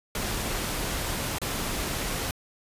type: noise with dropouts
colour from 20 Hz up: pink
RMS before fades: -30 dBFS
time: 0.15-2.31 s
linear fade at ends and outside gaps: 2 ms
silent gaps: 1.385-1.416 s
effects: resampled to 32000 Hz